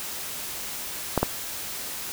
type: clicks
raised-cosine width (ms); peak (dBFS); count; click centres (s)
1; -6; 2; 1.177 / 1.23
effects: white hiss -34 dBFS RMS until 2.12 s